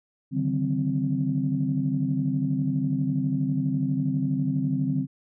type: tone cluster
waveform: sine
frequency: 142.8 / 155 / 190.5 / 260.7 Hz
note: D3 / D#3 / G3 / C4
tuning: -48 / -6 / -49 / -6 cents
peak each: -27 / -29 / -30 / -26 dBFS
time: 0.31-5.07 s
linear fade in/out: 50 ms
effects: tanh soft clip ceiling -12 dBFS